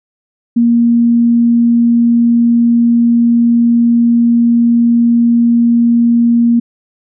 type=tone; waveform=sine; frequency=235.2 Hz; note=A#3; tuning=16 cents sharp; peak=-6 dBFS; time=0.56-6.6 s; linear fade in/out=10 ms; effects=none